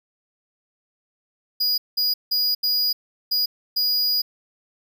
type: tone bursts at uneven times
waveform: square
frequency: 4900 Hz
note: D#8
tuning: 27 cents flat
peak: -19 dBFS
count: 6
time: 1.6-1.78 / 1.97-2.14 / 2.31-2.55 / 2.63-2.93 / 3.31-3.46 / 3.76-4.22 s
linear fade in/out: 10 ms
effects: none